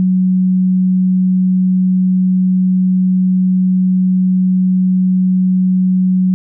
sine tone, 185 Hz, F#3, in tune, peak -9 dBFS, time 0-6.34 s, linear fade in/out 0 ms, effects none

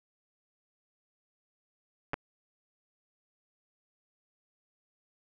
clicks, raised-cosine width 0.5 ms, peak -17 dBFS, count 2, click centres 2.134 / 2.141 s, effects none

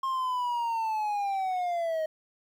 triangle linear sweep, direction down, 1071 to 622.3 Hz, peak -25 dBFS, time 0.03-2.06 s, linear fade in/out 5 ms, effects 10-bit

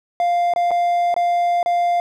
triangle tone with dropouts, 698.5 Hz, F5, in tune, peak -13 dBFS, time 0.2-2 s, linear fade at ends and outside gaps 1 ms, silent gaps 0.537-0.561 / 0.708-0.714 / 1.142-1.164 / 1.629-1.66 s, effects none

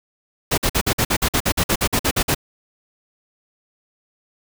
pink noise bursts, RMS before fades -18 dBFS, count 16, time 0.51-2.348 s, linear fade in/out 10 ms, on 68 ms, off 50 ms, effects none

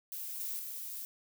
violet noise with level steps, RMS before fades -41 / -38 / -42 dBFS, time 0.12-1.05 s, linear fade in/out 0 ms, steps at 0.4 / 0.59 s, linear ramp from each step 2 ms, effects none

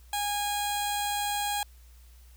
15% pulse tone with notch filter, 821 Hz, G#5, 20 cents flat, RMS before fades -30 dBFS, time 0.13-1.63 s, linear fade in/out 2 ms, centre 2000 Hz, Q 0.9, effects added 60 Hz sine -50 dBFS peak until 2.36 s + white hiss -62 dBFS RMS until 2.36 s

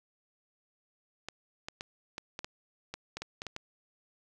clicks, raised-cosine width 0.2 ms, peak -21 dBFS, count 12, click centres 1.286 / 1.685 / 1.809 / 2.181 / 2.391 / 2.445 / 2.94 / 3.17 / 3.22 / 3.419 / 3.467 / 3.564 s, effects none

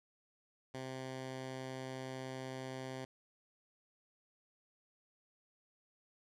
10% pulse tone, 130.8 Hz, C3, in tune, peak -34 dBFS, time 0.74-3.05 s, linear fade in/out 5 ms, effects low-pass 8000 Hz 12 dB/octave

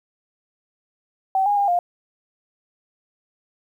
sine tone with pitch steps, 767 / 820 / 806 / 704 Hz, G5 / G#5 / G5 / F5, -38 / -22 / +48 / +14 cents, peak -16 dBFS, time 1.35-1.79 s, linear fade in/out 2 ms, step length 110 ms, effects 9-bit

